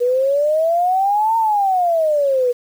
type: exponential two-way sweep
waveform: sine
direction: up then down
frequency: 480.1 to 917 to 480.1 Hz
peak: -13 dBFS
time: 0-2.53 s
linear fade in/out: 20 ms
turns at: 1.37 s
effects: 7-bit